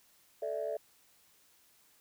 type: chord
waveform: sine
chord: A suspended fourth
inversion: none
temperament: equal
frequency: 440 / 587.3 / 659.3 Hz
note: A4 / D5 / E5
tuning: 0 / 0 / 0 cents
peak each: -38 / -36 / -37 dBFS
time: 0.42-0.77 s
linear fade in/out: 5 ms
effects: tanh soft clip ceiling -26 dBFS + white hiss -66 dBFS RMS until 2 s